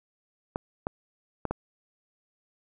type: clicks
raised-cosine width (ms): 1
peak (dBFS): -15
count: 4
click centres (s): 0.559 / 0.869 / 1.453 / 1.51
effects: none